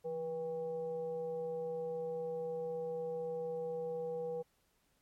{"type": "tone with frequency modulation", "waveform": "sine", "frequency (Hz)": 486, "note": "B4", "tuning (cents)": -28, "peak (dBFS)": -36, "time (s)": [0.04, 4.43], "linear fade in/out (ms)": 20, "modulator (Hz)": 316, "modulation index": 0.43, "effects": ["pink hiss -75 dBFS RMS until 5.01 s", "MP3 64 kbps"]}